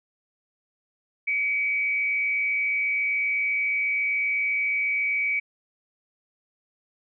sine tone with frequency modulation, 2277 Hz, C#7, 46 cents sharp, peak -22 dBFS, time 1.27-5.4 s, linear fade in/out 10 ms, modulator 155 Hz, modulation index 0.36, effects none

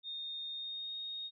sine tone with pitch glide, 3674 to 3721 Hz, A#7 to A#7, -26 to -4 cents, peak -39 dBFS, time 0.03-1.31 s, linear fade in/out 50 ms, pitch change +22 cents, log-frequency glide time 0.51-0.95 s, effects none

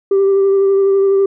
sine tone with vibrato, 392 Hz, G4, in tune, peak -7 dBFS, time 0.11-1.26 s, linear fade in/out 5 ms, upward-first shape triangle, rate 12 Hz, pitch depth 20 cents each way, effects tanh soft clip ceiling -7 dBFS

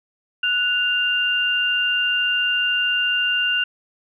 sine tone pair together, 1473.7 / 2794 Hz, F#6 / F7, -7 / 0 cents, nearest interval major seventh, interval 1107 cents, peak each -22 / -19 dBFS, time 0.43-3.64 s, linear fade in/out 5 ms, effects none

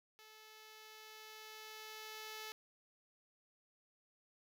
5% pulse tone with level ramp, 434.2 Hz, A4, 23 cents flat, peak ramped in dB -47 to -34 dBFS, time 0.19-2.52 s, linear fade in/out 0 ms, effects none

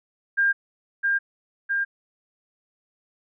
sine tone with echo, 1603 Hz, G6, 38 cents sharp, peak -17 dBFS, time 0.37-0.53 s, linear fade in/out 20 ms, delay 660 ms, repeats 2, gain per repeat -2 dB, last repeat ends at 1.85 s, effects none

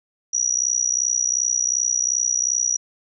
sine tone with amplitude modulation, 5800 Hz, F#8, 35 cents flat, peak -14 dBFS, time 0.33-2.77 s, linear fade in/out 10 ms, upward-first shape sine, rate 62.7 Hz, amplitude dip 100%, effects none

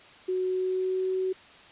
sine tone with pitch glide, 369.9 to 374.8 Hz, F#4 to F#4, 0 to +22 cents, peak -25 dBFS, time 0.28-1.33 s, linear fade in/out 10 ms, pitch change +22 cents, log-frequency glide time 0.42-1.1 s, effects white hiss -51 dBFS RMS until 1.71 s + resampled to 8000 Hz

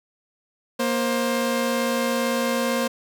sawtooth tone pair together, 235.6 / 529 Hz, A#3 / C5, +19 / +19 cents, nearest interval octave + major second, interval 1400 cents, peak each -20 dBFS, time 0.79-2.88 s, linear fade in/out 10 ms, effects none

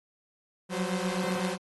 sawtooth tone cluster, 181 / 188.9 / 518 Hz, F#3 / F#3 / C5, -38 / +36 / -17 cents, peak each -28 / -28 / -32 dBFS, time 0.69-1.58 s, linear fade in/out 50 ms, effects AAC 32 kbps

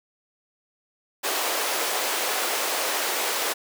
pink high-pass noise, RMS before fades -26 dBFS, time 1.23-3.54 s, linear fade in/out 20 ms, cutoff 410 Hz, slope 24 dB/octave, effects none

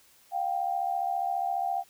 sine tone pair together, 708.3 / 783 Hz, F5 / G5, +24 / -2 cents, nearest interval major second, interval 174 cents, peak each -30 / -29 dBFS, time 0.31-1.84 s, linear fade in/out 50 ms, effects white hiss -60 dBFS RMS until 1.89 s

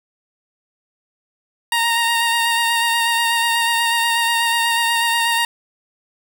15% pulse tone with vibrato, 929 Hz, A#5, 6 cents flat, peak -9 dBFS, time 1.72-5.45 s, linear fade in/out 2 ms, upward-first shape sine, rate 8.2 Hz, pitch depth 20 cents each way, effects none

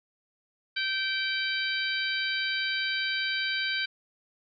harmonic tone, 775 Hz, G5, 20 cents flat, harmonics 2 / 3 / 4 / 5 / 6, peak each -31 / -33 / -34 / -35 / -36 dBFS, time 0.76-3.86 s, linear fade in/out 10 ms, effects none

